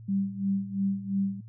sine tone with tremolo, 196 Hz, G3, in tune, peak -23 dBFS, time 0.08-1.41 s, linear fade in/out 10 ms, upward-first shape sine, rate 2.9 Hz, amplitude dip 80%, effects noise-tail reverb RT60 0.1 s tail -21 dB re dry + added 112 Hz sine -43 dBFS peak until 1.48 s

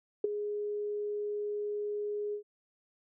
sine tone with ADSR envelope, 415.3 Hz, G#4, in tune, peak -21 dBFS, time 0.24-2.43 s, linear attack 4 ms, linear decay 13 ms, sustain -11 dB, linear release 95 ms, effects none

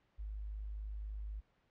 sine tone, 51.91 Hz, G#1, in tune, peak -40 dBFS, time 0.18-1.41 s, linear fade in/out 20 ms, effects pink hiss -75 dBFS RMS until 1.7 s + low-pass 3000 Hz 12 dB/octave

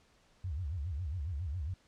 sine tone with vibrato, 80.3 Hz, E2, 45 cents flat, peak -34 dBFS, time 0.44-1.74 s, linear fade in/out 5 ms, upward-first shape sine, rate 7.3 Hz, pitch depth 290 cents each way, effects pink hiss -67 dBFS RMS until 1.87 s + low-pass 7000 Hz 12 dB/octave

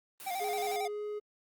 white high-pass noise, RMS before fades -46 dBFS, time 0.2-0.76 s, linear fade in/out 0 ms, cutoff 170 Hz, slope 12 dB/octave
square tone with vibrato, 740 Hz, F#5, in tune, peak -34 dBFS, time 0.26-0.88 s, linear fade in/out 10 ms, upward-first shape square, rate 11 Hz, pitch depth 76 cents each way
triangle tone with pitch glide, 415.3 to 418.9 Hz, G#4 to G#4, 0 to +15 cents, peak -33 dBFS, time 0.4-1.2 s, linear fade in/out 20 ms, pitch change +15 cents, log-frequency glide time 0.84-1.03 s
effects Opus 32 kbps

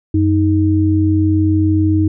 sine tone pair together, 93.3 / 313.6 Hz, F#2 / D#4, +15 / +14 cents, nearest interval octave + major sixth, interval 2099 cents, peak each -13 dBFS, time 0.14-2.08 s, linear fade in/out 5 ms, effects none

